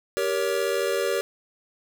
square chord, G diminished, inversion none, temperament just, 392 / 470.4 / 564.5 Hz, G4 / Bb4 / Db5, 0 / +16 / +31 cents, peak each -28 dBFS, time 0.17-1.21 s, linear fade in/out 0 ms, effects none

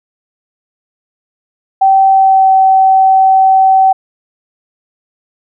sine tone with pitch glide, 773 to 765.4 Hz, G5 to G5, -24 to -42 cents, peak -4 dBFS, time 1.81-3.93 s, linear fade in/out 10 ms, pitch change -18 cents, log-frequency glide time 2.09-2.5 s, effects none

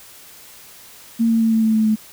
sine tone with pitch steps, 229 / 226.9 / 224.8 / 222.7 / 220.7 / 218.7 / 216.6 Hz, A#3 / A#3 / A3 / A3 / A3 / A3 / A3, -31 / -47 / +37 / +21 / +5 / -10 / -27 cents, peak -13 dBFS, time 1.19-1.96 s, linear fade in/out 20 ms, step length 110 ms, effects white hiss -43 dBFS RMS until 2.12 s

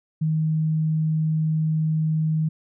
sine tone, 157.2 Hz, D#3, 18 cents sharp, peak -19 dBFS, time 0.21-2.49 s, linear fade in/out 10 ms, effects none

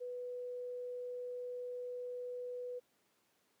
sine tone, 493.9 Hz, B4, in tune, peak -40 dBFS, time 0-2.8 s, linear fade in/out 20 ms, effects pink hiss -75 dBFS RMS until 3.6 s + high-pass 200 Hz 12 dB/octave

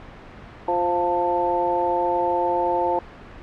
harmonic tone with a mistuned harmonic, 174.61 Hz, F3, in tune, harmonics 2 / 3 / 4 / 5, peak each -26 / -25 / -26 / -22 dBFS, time 0.68-2.99 s, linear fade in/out 2 ms, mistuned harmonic 5, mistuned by +26 cents, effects pink hiss -41 dBFS RMS until 3.42 s + low-pass 2000 Hz 12 dB/octave

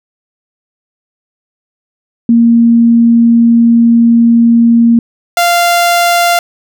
sine / sawtooth tone pair in turn, 232.9 / 693.9 Hz, A#3 / F5, -1 / -11 cents, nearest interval octave + perfect fifth, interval 1890 cents, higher second, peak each -3 dBFS, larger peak neither, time 2.29-4.99 / 5.37-6.39 s, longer first, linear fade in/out 2 ms, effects none

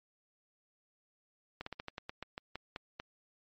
slowing click train, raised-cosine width 0.3 ms, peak -24 dBFS, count 12, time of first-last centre 1.61-3 s, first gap 54 ms, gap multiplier 1.16, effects MP3 32 kbps

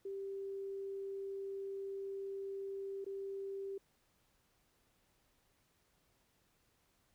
sine tone with dropouts, 392 Hz, G4, in tune, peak -40 dBFS, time 0.05-3.78 s, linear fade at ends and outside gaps 5 ms, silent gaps 3.045-3.063 s, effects pink hiss -75 dBFS RMS until 7.14 s

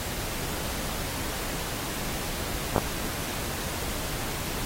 clicks, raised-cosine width 1 ms, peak -7 / -8 dBFS, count 2, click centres 2.762 / 2.781 s, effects pink hiss -33 dBFS RMS until 4.65 s + AAC 48 kbps

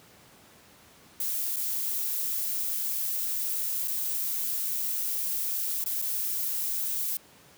violet noise with dropouts, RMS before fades -30 dBFS, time 1.2-7.17 s, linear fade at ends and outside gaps 2 ms, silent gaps 1.561-1.567 / 3.875-3.88 / 5.841-5.86 / 6.017-6.022 s, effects pink hiss -55 dBFS RMS until 7.57 s + high-pass 100 Hz 12 dB/octave

